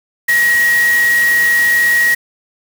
sine tone in noise, 1899 Hz, A#6, 32 cents sharp, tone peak -9 dBFS, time 0.28-2.15 s, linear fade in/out 10 ms, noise white, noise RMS -23 dBFS, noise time 0.28-2.15 s, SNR +11 dB, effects none

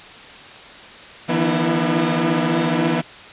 sawtooth tone cluster, 153.1 / 167.6 / 243 / 303.9 / 331.7 Hz, D#3 / E3 / B3 / D#4 / E4, -28 / +29 / -28 / -41 / +11 cents, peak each -24 / -18 / -18 / -21 / -19 dBFS, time 1.28-3.02 s, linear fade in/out 20 ms, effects white hiss -39 dBFS RMS until 3.32 s + resampled to 8000 Hz

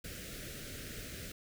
pink band-stop noise, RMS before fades -45 dBFS, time 0.04-1.32 s, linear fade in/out 5 ms, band 610 to 1400 Hz, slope 48 dB/octave, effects none

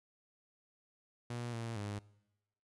sawtooth tone with pitch steps, 120.1 / 115.1 / 102.8 Hz, B2 / A#2 / G#2, -48 / -22 / -17 cents, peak -35 dBFS, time 1.3-1.99 s, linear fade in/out 5 ms, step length 230 ms, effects noise-tail reverb RT60 1.0 s tail -23 dB re dry + resampled to 24000 Hz

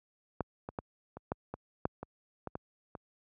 clicks, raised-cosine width 1 ms, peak -17 / -25 / -21 / -29 / -18 / -24 / -15 / -26 / -24 / -23 / -28 dBFS, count 11, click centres 0.407 / 0.689 / 0.788 / 1.17 / 1.319 / 1.54 / 1.854 / 2.03 / 2.473 / 2.554 / 2.952 s, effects high-pass 60 Hz 12 dB/octave

